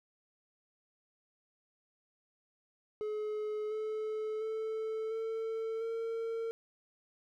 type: tone with pitch steps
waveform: triangle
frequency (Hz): 425.6 / 432.8 / 440.1 / 447.5 / 455.1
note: G#4 / A4 / A4 / A4 / A#4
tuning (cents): +42 / -29 / 0 / +29 / -42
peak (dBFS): -32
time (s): 3.01-6.51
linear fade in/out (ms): 0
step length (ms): 700
effects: none